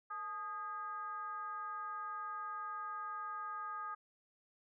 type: tone with frequency modulation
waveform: sine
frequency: 1240 Hz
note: D#6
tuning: 6 cents flat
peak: -40 dBFS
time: 0.1-3.95 s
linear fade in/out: 10 ms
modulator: 382 Hz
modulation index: 0.62
effects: none